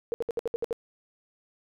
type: tone bursts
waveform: sine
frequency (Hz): 466.2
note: A#4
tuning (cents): 0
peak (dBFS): -25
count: 8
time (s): 0.12-0.728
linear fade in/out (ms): 0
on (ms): 20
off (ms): 64
effects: none